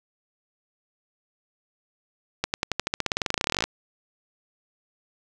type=accelerating click train; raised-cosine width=0.2 ms; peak=-6 dBFS; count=27; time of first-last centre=2.44-3.64 s; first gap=99 ms; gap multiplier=0.93; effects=none